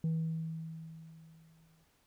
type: tone with exponential decay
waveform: sine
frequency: 161.6 Hz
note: E3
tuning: 34 cents flat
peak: -26 dBFS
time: 0.04-1.84 s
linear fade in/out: 2 ms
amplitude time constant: 390 ms
effects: tanh soft clip ceiling -28 dBFS + pink hiss -71 dBFS RMS until 2.06 s